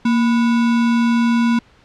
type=tone with sample-and-hold; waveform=sine; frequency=233.1 Hz; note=A#3; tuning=in tune; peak=-12 dBFS; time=0.05-1.59 s; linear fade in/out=5 ms; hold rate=1225 Hz; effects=pink hiss -51 dBFS RMS until 1.84 s + low-pass 4000 Hz 12 dB/octave